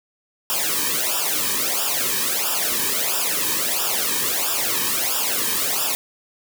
white noise with flanger, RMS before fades -22 dBFS, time 0.5-5.95 s, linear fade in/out 0 ms, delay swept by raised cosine 0.47 to 1.47 ms, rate 1.5 Hz, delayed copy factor -0.95, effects none

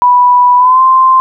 sine tone with pitch glide, 985 to 1043.6 Hz, B5 to C6, -5 to -5 cents, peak -3 dBFS, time 0.02-1.2 s, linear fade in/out 0 ms, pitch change +100 cents, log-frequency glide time 0.57-0.81 s, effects none

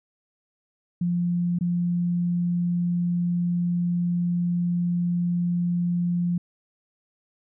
sine tone with dropouts, 174.61 Hz, F3, in tune, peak -21 dBFS, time 1.01-6.38 s, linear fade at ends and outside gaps 5 ms, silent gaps 1.588-1.609 s, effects none

